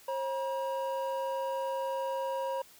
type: tone pair together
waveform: triangle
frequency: 537 / 956.8 Hz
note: C5 / A#5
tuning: +45 / +45 cents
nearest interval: minor seventh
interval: 1000 cents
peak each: -31 / -33 dBFS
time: 0.08-2.62 s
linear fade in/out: 5 ms
effects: white hiss -57 dBFS RMS until 2.79 s